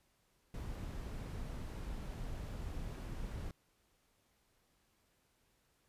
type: noise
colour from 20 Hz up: brown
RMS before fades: -43 dBFS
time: 0.54-3.51 s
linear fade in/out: 2 ms
effects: pink hiss -75 dBFS RMS until 5.88 s + resampled to 32000 Hz